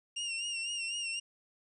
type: tone with vibrato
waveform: sawtooth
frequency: 2782 Hz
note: F7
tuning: 7 cents flat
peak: -31 dBFS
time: 0.16-1.2 s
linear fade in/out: 10 ms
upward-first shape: sine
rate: 4 Hz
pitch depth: 54 cents each way
effects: resampled to 22050 Hz